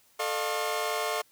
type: tone cluster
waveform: sawtooth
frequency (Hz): 441.6 / 605 / 704 / 1081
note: A4 / D#5 / F5 / C#6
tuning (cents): +6 / -49 / +14 / -44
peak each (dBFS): -30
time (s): 0.19-1.22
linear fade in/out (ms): 10
effects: white hiss -63 dBFS RMS until 1.31 s